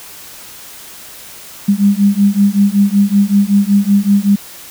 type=beating tone pair; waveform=sine; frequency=198.5 / 203.8 Hz; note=G3 / G#3; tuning=+22 / -32 cents; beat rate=5.3 Hz; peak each=-11 dBFS; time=1.68-4.36 s; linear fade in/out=10 ms; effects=white hiss -34 dBFS RMS until 4.7 s